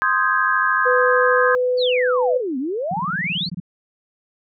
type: chord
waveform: sine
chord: Ab major seventh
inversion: first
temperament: equal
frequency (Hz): 1046.5 / 1244.5 / 1568 / 1661.2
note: C6 / Eb6 / G6 / Ab6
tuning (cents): 0 / 0 / 0 / 0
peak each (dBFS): -21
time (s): 0.02-1.55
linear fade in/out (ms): 0
type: tone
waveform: sine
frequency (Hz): 500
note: B4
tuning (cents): +21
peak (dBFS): -16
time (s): 0.85-2.41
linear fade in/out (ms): 20
type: exponential two-way sweep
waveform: sine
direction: down then up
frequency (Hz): 4699 to 246.9 to 4699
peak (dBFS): -21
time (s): 1.77-3.5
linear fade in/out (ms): 50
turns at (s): 2.58
type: tone bursts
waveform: sine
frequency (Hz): 174.61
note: F3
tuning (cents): 0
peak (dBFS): -24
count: 13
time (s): 2.91-3.601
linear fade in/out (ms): 5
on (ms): 31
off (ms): 24
effects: none